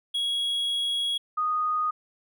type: tone pair in turn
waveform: triangle / sine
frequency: 3322 / 1239 Hz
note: G#7 / D#6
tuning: 0 / -8 cents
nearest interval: octave + perfect fourth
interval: 1708 cents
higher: first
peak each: -23 dBFS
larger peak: neither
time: 0.14-1.18 / 1.37-1.91 s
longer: first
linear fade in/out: 10 ms
effects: none